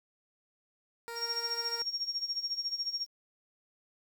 15% pulse tone, 466.2 Hz, A#4, in tune, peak -33 dBFS, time 1.08-1.82 s, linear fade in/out 0 ms
sine tone with tremolo, 5560 Hz, F8, 9 cents flat, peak -29 dBFS, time 1.15-3.07 s, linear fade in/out 50 ms, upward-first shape sine, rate 14 Hz, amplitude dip 80%
effects 10-bit

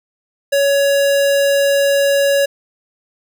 square tone, 560 Hz, C#5, 18 cents sharp, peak -12 dBFS, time 0.52-2.46 s, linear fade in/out 10 ms, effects none

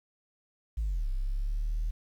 sine linear two-way sweep, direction down then up, 58.27 to 32 to 40.38 Hz, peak -26 dBFS, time 0.77-1.91 s, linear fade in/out 10 ms, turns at 1.09 s, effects tanh soft clip ceiling -25 dBFS + 10-bit

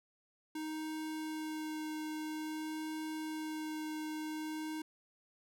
square tone with vibrato, 311.1 Hz, D#4, in tune, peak -39 dBFS, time 0.55-4.82 s, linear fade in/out 5 ms, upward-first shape sine, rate 0.5 Hz, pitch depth 9 cents each way, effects none

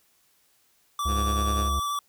square tone with vibrato, 1158 Hz, D6, 25 cents flat, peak -27 dBFS, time 0.99-1.99 s, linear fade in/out 2 ms, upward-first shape square, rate 12 Hz, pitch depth 10 cents each way
harmonic tone, 69.3 Hz, C#2, in tune, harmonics 1 / 3 / 5 / 7 / 9 / 10, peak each -25 / -40 / -44 / -48 / -50 / -47 dBFS, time 1.05-1.8 s, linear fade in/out 10 ms
10% pulse tone with tremolo, 103.83 Hz, G#2, in tune, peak -22 dBFS, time 1.07-1.7 s, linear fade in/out 50 ms, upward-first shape sine, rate 10 Hz, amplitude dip 55%
effects white hiss -65 dBFS RMS until 2.08 s

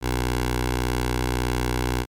10% pulse tone with notch filter, 61.74 Hz, B1, in tune, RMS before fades -24 dBFS, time 0.01-2.06 s, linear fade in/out 50 ms, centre 190 Hz, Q 1.2, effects MP3 96 kbps

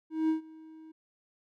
triangle tone with ADSR envelope, 317.3 Hz, D#4, 34 cents sharp, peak -21 dBFS, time 0.1-0.92 s, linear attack 190 ms, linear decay 120 ms, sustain -24 dB, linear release 10 ms, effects none

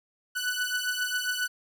sawtooth beating tone pair, 1484 / 1491.4 Hz, F#6 / F#6, +5 / +13 cents, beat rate 7.4 Hz, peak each -27 dBFS, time 0.35-1.48 s, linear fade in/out 20 ms, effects none

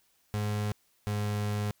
35% pulse tone pair in turn, 104.7 / 104.1 Hz, G#2 / G#2, +15 / +5 cents, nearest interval unison, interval 10 cents, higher first, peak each -27 dBFS, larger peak neither, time 0.34-0.72 / 1.07-1.71 s, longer second, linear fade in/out 0 ms, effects white hiss -69 dBFS RMS until 1.8 s

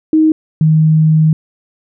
sine tone pair in turn, 313.9 / 156.95 Hz, D#4 / D#3, +15 / +15 cents, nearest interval octave, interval 1200 cents, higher first, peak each -6 dBFS, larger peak neither, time 0.13-0.32 / 0.61-1.33 s, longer second, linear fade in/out 2 ms, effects none

